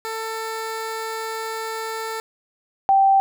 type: tone pair in turn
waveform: 15% pulse / sine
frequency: 445.4 / 780.2 Hz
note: A4 / G5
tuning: +21 / -8 cents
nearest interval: minor seventh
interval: 971 cents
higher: second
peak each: -20 / -12 dBFS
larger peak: second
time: 0.05-2.2 / 2.89-3.2 s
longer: first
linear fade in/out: 0 ms
effects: none